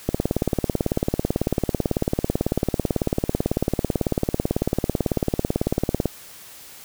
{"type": "click train", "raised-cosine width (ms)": 2, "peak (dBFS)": -6, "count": 109, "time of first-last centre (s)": [0.09, 6.057], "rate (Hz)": 18.1, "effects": ["white hiss -43 dBFS RMS until 6.84 s"]}